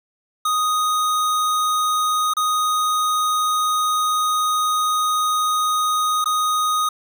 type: tone with dropouts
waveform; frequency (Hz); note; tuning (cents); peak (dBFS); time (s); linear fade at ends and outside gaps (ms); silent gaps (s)
square; 1244.5; D#6; 0; -18; 0.45-6.89; 5; 2.337-2.367 / 6.243-6.257
effects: none